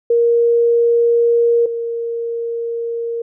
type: tone pair in turn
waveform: sine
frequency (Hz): 469.4 / 465.4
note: A#4 / A#4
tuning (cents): +12 / -3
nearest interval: unison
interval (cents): 15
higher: first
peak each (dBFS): -10 / -19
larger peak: first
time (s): 0.1-1.66 / 1.66-3.22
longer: neither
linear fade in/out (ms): 5
effects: none